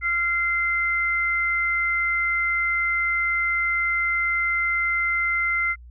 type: tone pair together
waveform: sine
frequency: 1384.2 / 2074 Hz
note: F6 / C7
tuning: -16 / -16 cents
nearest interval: perfect fifth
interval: 700 cents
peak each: -26 / -21 dBFS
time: 0.01-5.76 s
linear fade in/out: 50 ms
effects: added 60 Hz sine -41 dBFS peak until 5.9 s